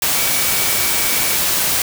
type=tone in noise; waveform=sine; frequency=2279 Hz; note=C#7; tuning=47 cents sharp; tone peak=-27 dBFS; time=0.15-1.36 s; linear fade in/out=2 ms; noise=white; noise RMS=-17 dBFS; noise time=0.02-1.82 s; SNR=-13 dB; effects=none